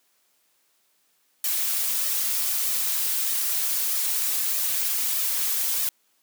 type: noise with flanger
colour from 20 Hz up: blue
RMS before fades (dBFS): -25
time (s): 1.44-5.89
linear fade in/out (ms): 2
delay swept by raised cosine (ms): 1.6 to 6.2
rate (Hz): 1.6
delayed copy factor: +0.65
effects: white hiss -67 dBFS RMS until 6.22 s + high-pass 200 Hz 12 dB/octave